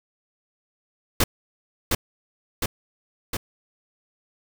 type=noise with echo; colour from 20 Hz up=pink; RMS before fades=-18 dBFS; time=1.2-1.24 s; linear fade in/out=5 ms; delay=710 ms; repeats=3; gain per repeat=-3 dB; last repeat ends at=3.37 s; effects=none